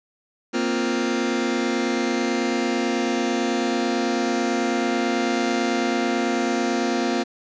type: chord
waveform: sawtooth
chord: Bb suspended second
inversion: none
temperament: just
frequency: 233.1 / 262.2 / 349.6 Hz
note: Bb3 / C4 / F4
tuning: 0 / +4 / +2 cents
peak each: -21 dBFS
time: 0.53-7.24 s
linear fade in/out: 20 ms
effects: resampled to 16000 Hz + 8-bit